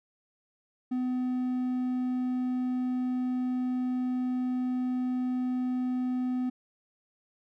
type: tone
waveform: triangle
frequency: 252.2 Hz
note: B3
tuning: 36 cents sharp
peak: -25 dBFS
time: 0.91-6.5 s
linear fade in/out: 10 ms
effects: none